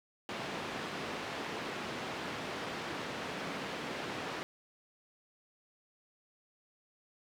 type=band-pass noise; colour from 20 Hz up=pink; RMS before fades=-40 dBFS; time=0.29-4.43 s; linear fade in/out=0 ms; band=210 to 3400 Hz; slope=12 dB/octave; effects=none